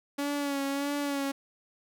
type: tone with vibrato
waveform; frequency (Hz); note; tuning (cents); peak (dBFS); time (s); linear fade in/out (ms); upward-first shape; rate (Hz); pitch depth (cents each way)
sawtooth; 281.9; C#4; +29; -25; 0.18-1.32; 10; sine; 1.6; 38
effects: none